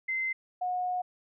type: tone pair in turn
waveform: sine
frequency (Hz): 2069 / 726.4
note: C7 / F#5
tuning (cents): -20 / -32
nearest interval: octave + tritone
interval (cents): 1812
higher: first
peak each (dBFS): -28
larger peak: neither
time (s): 0.08-0.33 / 0.61-1.02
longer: second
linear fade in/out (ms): 10
effects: none